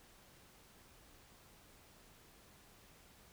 silence, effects pink hiss -63 dBFS RMS until 3.32 s

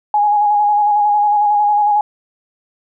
sine tone with vibrato, 830.6 Hz, G#5, in tune, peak -10 dBFS, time 0.14-2.01 s, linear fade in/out 2 ms, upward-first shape square, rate 11 Hz, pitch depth 22 cents each way, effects none

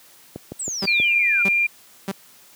click train, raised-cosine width 2 ms, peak -17 dBFS, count 5, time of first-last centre 0.36-1 s, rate 6.25 Hz
sine exponential sweep, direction down, 8372 to 1371 Hz, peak -25 dBFS, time 0.59-1.43 s, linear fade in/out 10 ms
sawtooth tone bursts, 195.1 Hz, G3, 8 cents flat, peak -19 dBFS, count 3, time 0.82-2.117 s, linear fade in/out 5 ms, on 39 ms, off 590 ms
sine tone, 2394 Hz, D7, 33 cents sharp, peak -16 dBFS, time 0.87-1.67 s, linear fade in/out 10 ms
effects white hiss -50 dBFS RMS until 2.55 s + high-pass 100 Hz 12 dB/octave

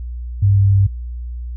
sine tone with pitch steps, 99.7 / 98.9 / 98.1 Hz, G2 / G2 / G2, +30 / +16 / +2 cents, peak -9 dBFS, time 0.42-0.87 s, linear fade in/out 10 ms, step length 150 ms, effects added 60 Hz sine -24 dBFS peak until 1.56 s

